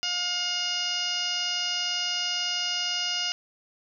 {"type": "harmonic tone", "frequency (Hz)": 713, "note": "F5", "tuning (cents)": 36, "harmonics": [1, 2, 3, 4, 5, 6, 7, 8, 9], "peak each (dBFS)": [-41, -37, -39, -29, -41, -41, -31, -38, -41], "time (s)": [0.03, 3.32], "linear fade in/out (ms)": 0, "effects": []}